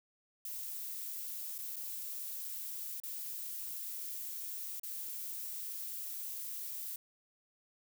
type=noise with dropouts; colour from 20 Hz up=violet; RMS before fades=-42 dBFS; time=0.45-6.96 s; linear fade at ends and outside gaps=2 ms; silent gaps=1.581-1.586 / 1.759-1.765 / 3.001-3.035 / 4.797-4.833 s; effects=none